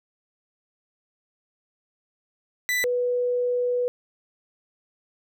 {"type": "tone pair in turn", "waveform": ["40% pulse", "sine"], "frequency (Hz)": [1986, 491.5], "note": ["B6", "B4"], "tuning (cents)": [9, -8], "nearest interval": "2 octaves", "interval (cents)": 2417, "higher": "first", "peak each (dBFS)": -21, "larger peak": "neither", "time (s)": [[2.69, 2.84], [2.84, 3.88]], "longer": "second", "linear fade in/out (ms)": 0, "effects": []}